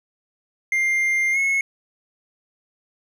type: tone with pitch glide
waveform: triangle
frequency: 2100 to 2182 Hz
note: C7 to C#7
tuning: +6 to -28 cents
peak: -16 dBFS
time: 0.72-1.61 s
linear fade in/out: 2 ms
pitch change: +66 cents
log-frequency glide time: 1.32-1.38 s
effects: none